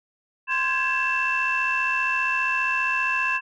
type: tone cluster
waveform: sine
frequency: 1039 / 1606 / 1681 / 2667 Hz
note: C6 / G6 / G#6 / E7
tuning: -12 / +41 / +20 / +20 cents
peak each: -26 / -29 / -27 / -23 dBFS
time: 0.47-3.41 s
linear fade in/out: 50 ms
effects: tanh soft clip ceiling -14 dBFS